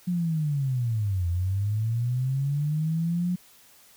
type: linear two-way sweep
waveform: sine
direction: down then up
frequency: 181.3 to 85 to 181.3 Hz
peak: -23 dBFS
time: 0.07-3.36 s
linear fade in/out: 10 ms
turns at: 1.28 s
effects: white hiss -55 dBFS RMS until 3.96 s